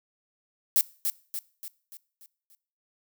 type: noise with echo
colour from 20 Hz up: violet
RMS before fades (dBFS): -21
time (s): 0.76-0.81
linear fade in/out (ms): 0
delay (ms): 290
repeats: 6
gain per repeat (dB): -6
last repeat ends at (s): 2.55
effects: noise-tail reverb RT60 0.5 s tail -22 dB re dry